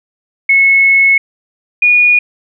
sine tone pair in turn, 2191 / 2449 Hz, C#7 / D#7, -21 / -28 cents, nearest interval major second, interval 193 cents, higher second, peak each -5 dBFS, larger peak neither, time 0.49-1.18 / 1.82-2.19 s, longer first, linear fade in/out 5 ms, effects none

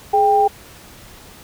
sine tone pair together, 420 / 792.9 Hz, G#4 / G5, +19 / +20 cents, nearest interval major seventh, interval 1101 cents, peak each -17 / -12 dBFS, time 0.13-0.48 s, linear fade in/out 10 ms, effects pink hiss -42 dBFS RMS until 1.43 s

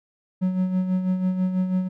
triangle tone with tremolo, 185 Hz, F#3, in tune, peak -16 dBFS, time 0.41-1.89 s, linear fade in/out 20 ms, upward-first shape sine, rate 6.1 Hz, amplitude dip 55%, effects none

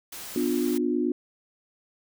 white noise, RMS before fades -39 dBFS, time 0.12-0.78 s, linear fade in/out 5 ms
sine chord, B diminished, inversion none, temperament just, 246.9 / 296.3 / 355.6 Hz, B3 / D4 / F4, 0 / +15 / +31 cents, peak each -27 dBFS, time 0.36-1.12 s, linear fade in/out 2 ms
effects none

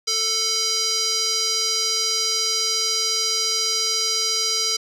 square tone with band-pass filter, 442.9 Hz, A4, 11 cents sharp, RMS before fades -22 dBFS, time 0.07-4.77 s, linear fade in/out 10 ms, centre 5200 Hz, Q 4.7, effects none

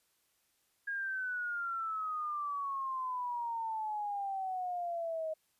sine exponential sweep, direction down, 1637 to 627 Hz, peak -34 dBFS, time 0.87-5.34 s, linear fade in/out 10 ms, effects white hiss -75 dBFS RMS until 5.59 s + resampled to 32000 Hz

